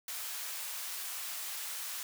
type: high-pass noise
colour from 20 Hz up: white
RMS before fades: -40 dBFS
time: 0.08-2.03 s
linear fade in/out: 2 ms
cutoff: 870 Hz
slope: 12 dB/octave
effects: none